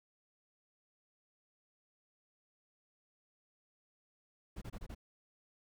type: noise bursts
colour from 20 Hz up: brown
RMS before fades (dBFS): -44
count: 5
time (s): 4.56-4.949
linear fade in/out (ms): 10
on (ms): 57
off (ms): 26
effects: none